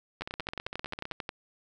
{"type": "two click trains", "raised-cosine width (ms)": 0.3, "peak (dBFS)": [-18, -21], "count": [13, 15], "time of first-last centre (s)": [[0.22, 1.291], [0.21, 1.119]], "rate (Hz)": [11.2, 15.4], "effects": []}